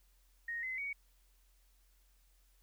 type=tone with pitch steps; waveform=sine; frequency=1864.7 / 2045 / 2243 Hz; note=A#6 / C7 / C#7; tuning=0 / -40 / +20 cents; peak=-37 dBFS; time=0.48-0.93 s; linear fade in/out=5 ms; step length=150 ms; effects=added 44 Hz sine -66 dBFS peak until 2.62 s + white hiss -74 dBFS RMS until 2.62 s